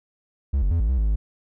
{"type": "tone with pitch steps", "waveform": "triangle", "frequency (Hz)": [68.6, 47.68, 83.7, 53.6, 64.9, 53.5, 52.1], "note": ["C#2", "G1", "E2", "A1", "C2", "A1", "G#1"], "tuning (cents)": [-17, -47, 27, -45, -13, -48, 6], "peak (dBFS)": -16, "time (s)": [0.53, 1.16], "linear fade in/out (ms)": 10, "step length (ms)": 90, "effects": []}